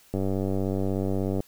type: click train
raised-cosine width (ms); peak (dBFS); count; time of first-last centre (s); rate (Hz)
2; -15; 123; 0.14-1.404; 96.5
effects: white hiss -57 dBFS RMS until 1.47 s